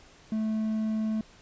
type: tone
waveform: triangle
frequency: 218.1 Hz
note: A3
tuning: 15 cents flat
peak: -24 dBFS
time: 0.32-1.21 s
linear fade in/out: 2 ms
effects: pink hiss -55 dBFS RMS until 1.41 s + resampled to 16000 Hz